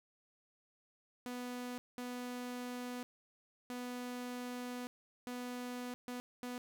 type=tone bursts at uneven times; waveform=sawtooth; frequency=246.9 Hz; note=B3; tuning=in tune; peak=-37 dBFS; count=6; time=1.26-1.78 / 1.98-3.03 / 3.7-4.87 / 5.27-5.94 / 6.08-6.2 / 6.43-6.58 s; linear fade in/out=0 ms; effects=none